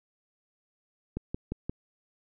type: click train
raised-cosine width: 3 ms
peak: -19 dBFS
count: 4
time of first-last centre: 1.17-1.695 s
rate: 5.71 Hz
effects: none